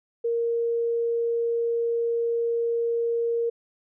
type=tone; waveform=sine; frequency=466.2 Hz; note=A#4; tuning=in tune; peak=-22 dBFS; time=0.24-3.5 s; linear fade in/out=10 ms; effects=none